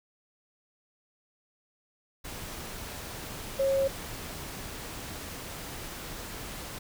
sine tone in noise, 543 Hz, C#5, 36 cents flat, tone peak -23 dBFS, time 3.59-3.88 s, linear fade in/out 10 ms, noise pink, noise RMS -40 dBFS, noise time 2.24-6.79 s, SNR +14 dB, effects none

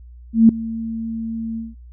sine tone with ADSR envelope, 225.9 Hz, A3, 46 cents sharp, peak -4 dBFS, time 0.33-1.75 s, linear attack 160 ms, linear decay 3 ms, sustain -19 dB, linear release 180 ms, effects added 60 Hz sine -38 dBFS peak until 1.92 s

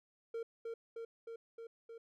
triangle tone with echo, 458.7 Hz, A#4, 28 cents flat, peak -36 dBFS, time 0.34-0.43 s, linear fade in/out 5 ms, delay 310 ms, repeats 5, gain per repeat -2 dB, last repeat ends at 1.98 s, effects none

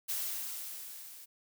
blue noise with level ramp, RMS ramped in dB -34 to -51 dBFS, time 0.08-1.26 s, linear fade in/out 20 ms, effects none

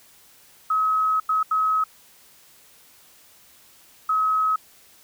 sine tone bursts at uneven times, 1278 Hz, D#6, 46 cents sharp, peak -18 dBFS, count 4, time 0.7-1.2 / 1.29-1.43 / 1.51-1.84 / 4.09-4.56 s, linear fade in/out 5 ms, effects white hiss -53 dBFS RMS until 5.03 s

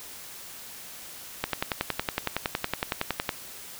click train, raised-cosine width 0.3 ms, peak -9 dBFS, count 21, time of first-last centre 1.44-3.292 s, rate 10.8 Hz, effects white hiss -43 dBFS RMS until 3.79 s

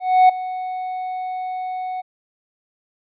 triangle tone with ADSR envelope, 740 Hz, F#5, in tune, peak -5 dBFS, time 0-2.02 s, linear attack 290 ms, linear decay 8 ms, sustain -17 dB, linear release 21 ms, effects resampled to 8000 Hz

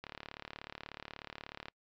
click train, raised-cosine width 0.3 ms, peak -27 dBFS, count 61, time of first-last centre 0.04-1.684 s, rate 36.5 Hz, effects noise-tail reverb RT60 0.1 s tail -26 dB re dry + resampled to 16000 Hz

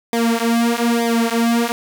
sawtooth tone with flanger, 233.1 Hz, A#3, in tune, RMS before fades -17 dBFS, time 0.13-1.72 s, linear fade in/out 0 ms, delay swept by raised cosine 0.71 to 6.41 ms, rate 1.1 Hz, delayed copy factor -1, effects none

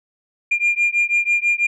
sine beating tone pair, 2400 / 2406.1 Hz, D7 / D7, +37 / +41 cents, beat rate 6.1 Hz, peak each -17 dBFS, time 0.51-1.67 s, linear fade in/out 10 ms, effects tanh soft clip ceiling -11 dBFS

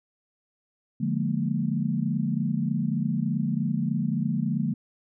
sine chord, Bb dominant seventh, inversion first, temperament just, 145.68 / 174.81 / 209.8 / 233.1 Hz, D3 / F3 / Ab3 / Bb3, -14 / +2 / +18 / 0 cents, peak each -29 dBFS, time 1-4.74 s, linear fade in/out 10 ms, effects none

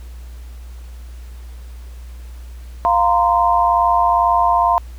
sine chord, F suspended fourth, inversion none, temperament equal with one note detuned, 698.5 / 932.3 / 1034.5 Hz, F5 / Bb5 / C6, 0 / 0 / -20 cents, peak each -16 dBFS, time 2.85-4.78 s, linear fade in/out 0 ms, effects added 60 Hz sine -31 dBFS peak until 4.98 s + pink hiss -49 dBFS RMS until 4.98 s

